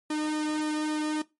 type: tone with flanger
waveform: sawtooth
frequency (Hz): 305.7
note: D#4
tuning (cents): -30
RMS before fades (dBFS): -29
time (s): 0.1-1.22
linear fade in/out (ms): 5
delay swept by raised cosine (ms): 1.4 to 1.91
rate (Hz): 3.6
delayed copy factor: -1
effects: noise-tail reverb RT60 0.2 s tail -18 dB re dry + MP3 48 kbps